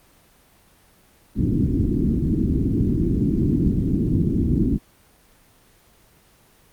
white low-pass noise, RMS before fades -20 dBFS, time 1.35-4.79 s, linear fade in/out 50 ms, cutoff 330 Hz, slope 48 dB/octave, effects pink hiss -55 dBFS RMS until 6.72 s + Opus 24 kbps

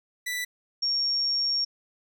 sawtooth / sine tone pair in turn, 1975.5 / 5536 Hz, B6 / F8, 0 / -16 cents, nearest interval octave + tritone, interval 1784 cents, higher second, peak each -25 / -23 dBFS, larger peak second, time 0.26-0.45 / 0.82-1.65 s, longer second, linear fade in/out 10 ms, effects none

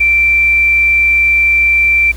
sine tone, 2347 Hz, D7, 2 cents flat, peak -7 dBFS, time 0-2.12 s, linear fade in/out 10 ms, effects added 60 Hz sine -24 dBFS peak until 2.16 s + pink hiss -37 dBFS RMS until 2.16 s

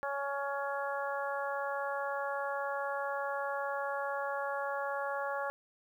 harmonic tone, 279.7 Hz, C#4, 16 cents sharp, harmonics 2 / 3 / 4 / 5 / 6, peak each -37 / -39 / -40 / -41 / -42 dBFS, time 0.03-5.5 s, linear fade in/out 0 ms, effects 11-bit

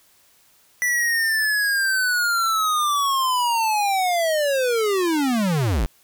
square linear sweep, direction down, 1974 to 38.89 Hz, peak -19 dBFS, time 0.82-5.86 s, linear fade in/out 0 ms, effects white hiss -57 dBFS RMS until 6.03 s

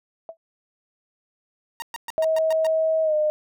sine tone with exponential decay, 656 Hz, E5, 9 cents flat, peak -28 dBFS, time 0.29-0.37 s, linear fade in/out 1 ms, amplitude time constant 16 ms
sawtooth tone bursts, 932.3 Hz, A#5, in tune, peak -26 dBFS, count 7, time 1.8-2.667 s, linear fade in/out 0 ms, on 21 ms, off 120 ms
sine tone with pitch glide, 639 to 609.4 Hz, D#5 to D#5, +46 to -36 cents, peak -18 dBFS, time 2.18-3.3 s, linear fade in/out 0 ms, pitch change -82 cents, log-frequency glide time 3.03-3.14 s
effects none

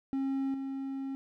triangle tone with level steps, 270.2 Hz, C#4, 44 cents flat, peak -27 / -32 dBFS, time 0.13-1.15 s, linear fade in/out 0 ms, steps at 0.54 s, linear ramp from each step 2 ms, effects none

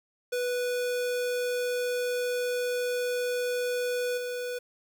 square tone with level steps, 492.6 Hz, B4, 5 cents flat, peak -28 / -32 dBFS, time 0.32-4.59 s, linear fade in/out 10 ms, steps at 4.17 s, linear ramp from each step 10 ms, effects 9-bit

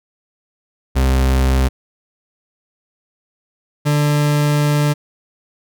40% pulse tone pair in turn, 65.41 / 147.44 Hz, C2 / D3, 0 / +7 cents, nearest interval octave + major second, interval 1407 cents, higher second, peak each -11 / -12 dBFS, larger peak first, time 0.95-1.69 / 3.85-4.94 s, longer second, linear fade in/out 20 ms, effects none

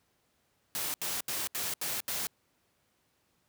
white noise bursts, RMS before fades -34 dBFS, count 6, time 0.75-2.27 s, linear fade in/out 0 ms, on 190 ms, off 76 ms, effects pink hiss -73 dBFS RMS until 3.48 s + high-pass 80 Hz 12 dB/octave

